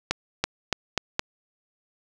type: accelerating click train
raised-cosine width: 0.2 ms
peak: -5 dBFS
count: 5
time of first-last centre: 0.11-1.194 s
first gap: 330 ms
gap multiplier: 0.87
effects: none